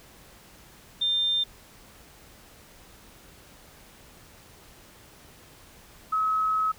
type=tone pair in turn; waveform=sine; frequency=3600 / 1283.1 Hz; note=A7 / E6; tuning=+39 / -47 cents; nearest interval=octave + tritone; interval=1786 cents; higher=first; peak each=-22 dBFS; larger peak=neither; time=1.01-1.44 / 6.12-6.72 s; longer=second; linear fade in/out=10 ms; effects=pink hiss -52 dBFS RMS until 6.78 s